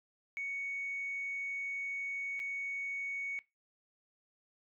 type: tone with dropouts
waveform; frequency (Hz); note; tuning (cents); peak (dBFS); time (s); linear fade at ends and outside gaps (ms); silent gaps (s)
sine; 2227; C#7; +7; -35; 0.37-3.39; 0; 2.394-2.4
effects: noise-tail reverb RT60 0.2 s tail -19 dB re dry + tanh soft clip ceiling -31 dBFS